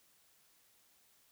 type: silence
effects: white hiss -69 dBFS RMS until 1.31 s